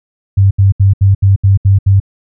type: tone bursts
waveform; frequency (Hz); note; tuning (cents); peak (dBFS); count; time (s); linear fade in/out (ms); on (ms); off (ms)
sine; 98; G2; 0; -4; 8; 0.37-2.001; 10; 140; 73
effects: none